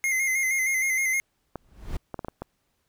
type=tone with vibrato; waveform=square; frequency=2096 Hz; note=C7; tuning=2 cents sharp; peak=-23 dBFS; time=0.04-1.2 s; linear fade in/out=0 ms; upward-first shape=square; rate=6.4 Hz; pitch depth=37 cents each way
type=clicks; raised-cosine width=1 ms; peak=-19 dBFS; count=6; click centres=1.557 / 2.143 / 2.192 / 2.247 / 2.284 / 2.42 s
type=noise with exponential growth; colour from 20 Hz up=brown; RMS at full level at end=-28 dBFS; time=1.58-1.97 s; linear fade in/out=5 ms; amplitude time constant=83 ms
effects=pink hiss -73 dBFS RMS until 2.88 s